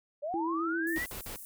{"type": "linear sweep", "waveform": "sine", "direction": "up", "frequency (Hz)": [554.4, 2020], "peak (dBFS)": -32, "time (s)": [0.22, 1.06], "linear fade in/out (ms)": 20}
{"type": "tone with vibrato", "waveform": "sine", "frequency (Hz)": 329.6, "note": "E4", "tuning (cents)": 0, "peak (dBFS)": -31, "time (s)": [0.34, 0.98], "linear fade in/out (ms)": 0, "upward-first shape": "square", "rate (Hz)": 7.6, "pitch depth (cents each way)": 25}
{"type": "high-pass noise", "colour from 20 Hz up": "pink", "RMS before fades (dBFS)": -46, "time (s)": [0.87, 1.45], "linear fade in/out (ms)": 0, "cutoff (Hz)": 9400, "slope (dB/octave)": 24}
{"type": "noise bursts", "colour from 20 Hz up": "pink", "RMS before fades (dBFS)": -42, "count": 3, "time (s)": [0.96, 1.36], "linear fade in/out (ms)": 0, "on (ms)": 100, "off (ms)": 50}
{"effects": []}